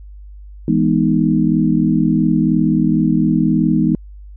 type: chord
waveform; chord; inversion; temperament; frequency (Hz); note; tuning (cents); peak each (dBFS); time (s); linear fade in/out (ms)
sine; E major seventh; none; equal; 164.81 / 207.7 / 246.9 / 311.1; E3 / G#3 / B3 / D#4; 0 / 0 / 0 / 0; -17; 0.68-3.95; 2
effects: added 50 Hz sine -33 dBFS peak until 4.36 s